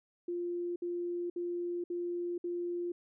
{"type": "tone bursts", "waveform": "sine", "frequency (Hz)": 349.2, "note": "F4", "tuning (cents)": 0, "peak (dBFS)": -33, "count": 5, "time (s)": [0.28, 2.92], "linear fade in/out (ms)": 5, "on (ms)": 480, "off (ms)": 60, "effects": []}